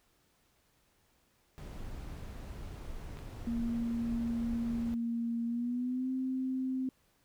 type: noise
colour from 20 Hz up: brown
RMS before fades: -43 dBFS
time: 1.58-4.94 s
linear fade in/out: 0 ms
type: clicks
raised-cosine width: 0.3 ms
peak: -36 dBFS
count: 2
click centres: 3.171 / 3.189 s
type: tone with pitch glide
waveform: sine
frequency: 233.1 to 260.1 Hz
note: A#3 to C4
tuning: 0 to -10 cents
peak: -31 dBFS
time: 3.47-6.89 s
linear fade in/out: 2 ms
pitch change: +190 cents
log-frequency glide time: 5.46-6.1 s
effects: pink hiss -71 dBFS RMS until 7.24 s